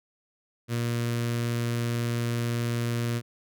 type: tone with notch filter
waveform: sawtooth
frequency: 118.3 Hz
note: A#2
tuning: 26 cents sharp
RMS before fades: -28 dBFS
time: 0.68-3.22 s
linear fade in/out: 50 ms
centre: 810 Hz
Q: 1.5
effects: none